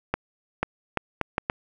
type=accelerating click train; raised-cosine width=0.5 ms; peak=-8 dBFS; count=6; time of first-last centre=0.14-1.499 s; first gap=490 ms; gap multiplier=0.7; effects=none